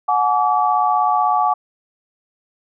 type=tone cluster; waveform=sine; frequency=733 / 849 / 1151 Hz; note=F#5 / G#5 / D6; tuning=-16 / +38 / -35 cents; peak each=-18 dBFS; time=0.08-1.54 s; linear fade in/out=10 ms; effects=none